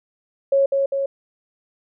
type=tone with echo; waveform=sine; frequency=550 Hz; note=C#5; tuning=14 cents flat; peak=-13 dBFS; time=0.52-0.66 s; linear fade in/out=5 ms; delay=200 ms; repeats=2; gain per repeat=-3 dB; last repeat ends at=1.06 s; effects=none